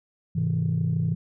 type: chord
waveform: sine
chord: Ab augmented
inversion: none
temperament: just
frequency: 103.83 / 129.78 / 162.23 Hz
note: Ab2 / C3 / E3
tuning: 0 / -14 / -27 cents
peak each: -27 / -27 / -23 dBFS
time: 0.35-1.15 s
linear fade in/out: 10 ms
effects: tanh soft clip ceiling -16 dBFS